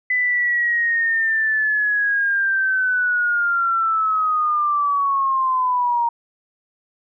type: linear sweep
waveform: sine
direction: down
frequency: 2007 to 932.3 Hz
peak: -16 dBFS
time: 0.1-6.09 s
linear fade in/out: 5 ms
effects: none